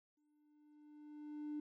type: tone with exponential growth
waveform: triangle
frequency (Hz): 298.5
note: D4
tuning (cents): +28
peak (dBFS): -36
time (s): 0.17-1.6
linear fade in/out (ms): 5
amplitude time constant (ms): 310
effects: tanh soft clip ceiling -37 dBFS